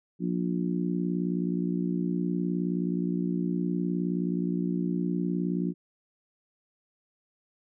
harmonic tone, 59.3 Hz, A#1, 30 cents sharp, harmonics 3 / 4 / 5 / 6, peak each -28 / -34 / -32 / -36 dBFS, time 0.19-5.74 s, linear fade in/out 50 ms, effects none

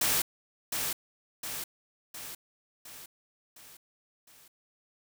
white noise with echo, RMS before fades -27 dBFS, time 0.01-0.22 s, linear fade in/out 5 ms, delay 710 ms, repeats 6, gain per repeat -5 dB, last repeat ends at 4.48 s, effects none

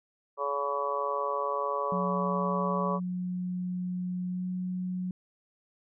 harmonic tone, 141.6 Hz, C#3, 37 cents sharp, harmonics 3 / 4 / 5 / 6 / 7 / 8, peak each -36 / -33 / -42 / -44 / -34 / -32 dBFS, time 0.37-3 s, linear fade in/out 50 ms
sine tone with pitch glide, 180.8 to 182.58 Hz, F#3 to F#3, -40 to -23 cents, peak -30 dBFS, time 1.92-5.11 s, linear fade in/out 2 ms, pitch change +17 cents, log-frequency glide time 4.28-4.45 s
effects none

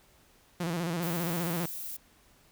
sawtooth tone with vibrato, 170 Hz, F3, 46 cents flat, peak -26 dBFS, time 0.6-1.66 s, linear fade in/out 5 ms, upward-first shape square, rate 15 Hz, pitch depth 72 cents each way
violet noise, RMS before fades -39 dBFS, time 1.02-1.97 s, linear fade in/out 10 ms
effects pink hiss -62 dBFS RMS until 2.51 s

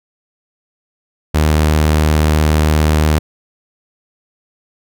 sawtooth tone, 76.9 Hz, D#2, 20 cents flat, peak -6 dBFS, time 1.34-3.19 s, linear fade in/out 10 ms, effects none

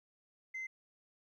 sine tone, 2067 Hz, C7, 22 cents flat, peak -37 dBFS, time 0.54-0.67 s, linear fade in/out 10 ms, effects tanh soft clip ceiling -37 dBFS + 13-bit

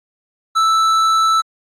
triangle tone with tanh clipping, 1318.5 Hz, E6, in tune, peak -13 dBFS, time 0.55-1.42 s, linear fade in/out 20 ms, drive 15 dB, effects AAC 64 kbps

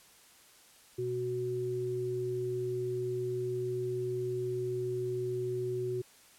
sine tone pair together, 123.47 / 370 Hz, B2 / F#4, 0 / 0 cents, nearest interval octave + perfect fifth, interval 1900 cents, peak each -38 / -32 dBFS, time 0.98-6.02 s, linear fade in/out 10 ms, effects white hiss -59 dBFS RMS until 6.38 s + low-pass 12000 Hz 12 dB/octave

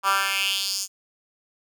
10% pulse tone with high-pass filter sweep, 195.4 Hz, G3, 5 cents flat, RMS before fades -24 dBFS, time 0.03-0.88 s, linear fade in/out 50 ms, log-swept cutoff 1100 to 6700 Hz, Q 3.2, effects none

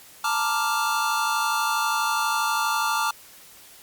square chord, Bb major seventh, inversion third, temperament equal, 880 / 932.3 / 1174.7 / 1396.9 Hz, A5 / Bb5 / D6 / F6, 0 / 0 / 0 / 0 cents, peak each -28 / -31 / -27 / -28 dBFS, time 0.24-3.11 s, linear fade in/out 5 ms, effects white hiss -48 dBFS RMS until 3.82 s + Opus 48 kbps

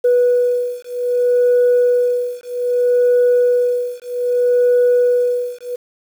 sine beating tone pair, 490 / 490.63 Hz, B4 / B4, -14 / -11 cents, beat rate 0.63 Hz, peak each -14 dBFS, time 0.04-5.76 s, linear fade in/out 10 ms, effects tanh soft clip ceiling -7 dBFS + 7-bit

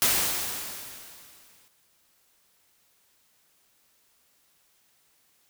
white noise with exponential decay, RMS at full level -21 dBFS, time 0.02-1.68 s, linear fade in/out 0 ms, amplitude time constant 360 ms, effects white hiss -66 dBFS RMS until 5.49 s

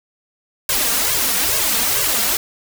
white noise with flanger, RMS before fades -18 dBFS, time 0.69-2.37 s, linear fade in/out 2 ms, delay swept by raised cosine 1.8 to 4.4 ms, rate 2.3 Hz, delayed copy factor +1, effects none

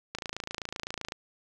click train, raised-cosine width 0.2 ms, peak -17 dBFS, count 28, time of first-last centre 0.15-1.121 s, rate 27.8 Hz, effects none

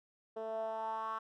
10% pulse tone with band-pass filter sweep, 221.4 Hz, A3, 11 cents sharp, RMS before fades -39 dBFS, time 0.36-1.19 s, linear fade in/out 10 ms, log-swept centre 520 to 1200 Hz, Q 4.9, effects none

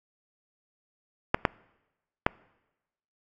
clicks, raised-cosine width 0.5 ms, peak -5 dBFS, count 3, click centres 1.345 / 1.452 / 2.265 s, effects noise-tail reverb RT60 1.0 s tail -24 dB re dry + AAC 64 kbps

